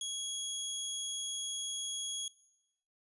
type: tone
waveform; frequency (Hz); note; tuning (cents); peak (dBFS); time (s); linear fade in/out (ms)
20% pulse; 3322; G#7; 0; -31; 0.01-2.28; 2
effects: noise-tail reverb RT60 1.0 s tail -22 dB re dry + resampled to 24000 Hz